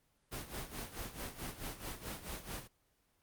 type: noise with tremolo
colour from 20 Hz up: pink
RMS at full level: -41 dBFS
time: 0.31-2.68 s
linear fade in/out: 20 ms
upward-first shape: sine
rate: 4.6 Hz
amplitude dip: 75%
effects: pink hiss -75 dBFS RMS until 3.22 s + Opus 24 kbps